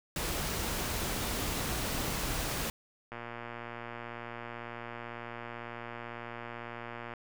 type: noise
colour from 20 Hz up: pink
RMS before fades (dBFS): -34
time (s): 0.16-2.7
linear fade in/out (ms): 2
type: click train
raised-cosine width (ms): 0.5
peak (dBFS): -26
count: 475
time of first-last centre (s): 3.12-7.137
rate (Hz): 118
effects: none